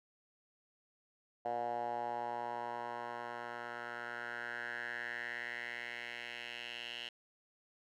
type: tone with band-pass filter sweep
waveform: 10% pulse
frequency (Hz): 119.4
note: A#2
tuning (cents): +42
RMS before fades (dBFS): -42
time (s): 1.45-7.09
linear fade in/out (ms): 5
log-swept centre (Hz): 720 to 2900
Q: 4.5
effects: none